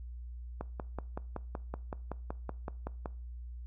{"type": "click train", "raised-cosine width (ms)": 1, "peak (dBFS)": -23, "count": 14, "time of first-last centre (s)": [0.61, 3.058], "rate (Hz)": 5.31, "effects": ["noise-tail reverb RT60 0.4 s tail -21 dB re dry", "added 60 Hz sine -41 dBFS peak until 3.66 s"]}